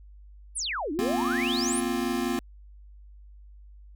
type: exponential two-way sweep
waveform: sine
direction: down then up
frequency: 11175 to 278.7 to 11175 Hz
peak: -28 dBFS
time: 0.55-1.81 s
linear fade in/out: 20 ms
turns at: 0.92 s
type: chord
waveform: square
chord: Bb suspended second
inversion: none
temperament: equal with one note detuned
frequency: 236.6 / 261.6 / 349.2 Hz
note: Bb3 / C4 / F4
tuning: +26 / 0 / 0 cents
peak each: -31 dBFS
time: 0.99-2.39 s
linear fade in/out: 0 ms
effects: added 50 Hz sine -46 dBFS peak until 3.95 s